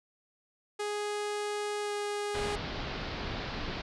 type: tone with pitch glide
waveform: sawtooth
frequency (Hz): 415.3 to 412.2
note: G#4 to G#4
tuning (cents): 0 to -13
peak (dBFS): -28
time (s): 0.79-2.56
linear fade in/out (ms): 10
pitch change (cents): -13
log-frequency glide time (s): 1.81-1.93
type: low-pass noise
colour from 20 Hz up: pink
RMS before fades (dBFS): -37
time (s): 2.34-3.82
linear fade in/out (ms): 10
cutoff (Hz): 4900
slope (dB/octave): 48
effects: resampled to 24000 Hz